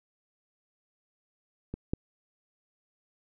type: clicks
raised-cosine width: 3 ms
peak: -22 / -15 dBFS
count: 2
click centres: 1.74 / 1.935 s
effects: none